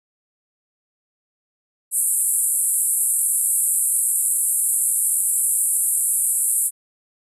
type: band-pass noise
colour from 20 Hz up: pink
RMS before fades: -20 dBFS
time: 1.91-6.71 s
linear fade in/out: 50 ms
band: 8000 to 12000 Hz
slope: 96 dB/octave
effects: none